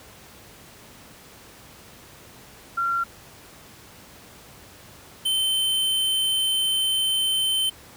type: tone pair in turn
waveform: sine / square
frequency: 1374 / 3085 Hz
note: F6 / G7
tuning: -29 / -28 cents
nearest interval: octave + major second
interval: 1401 cents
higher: second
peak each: -21 dBFS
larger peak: neither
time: 2.77-3.04 / 5.25-7.7 s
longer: second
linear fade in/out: 10 ms
effects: pink hiss -47 dBFS RMS until 7.96 s + high-pass 60 Hz 12 dB/octave